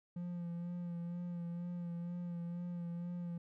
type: tone with vibrato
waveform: triangle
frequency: 173.4 Hz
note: F3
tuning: 12 cents flat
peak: -37 dBFS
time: 0.16-3.38 s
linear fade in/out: 5 ms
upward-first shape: sine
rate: 2.1 Hz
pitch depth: 27 cents each way
effects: none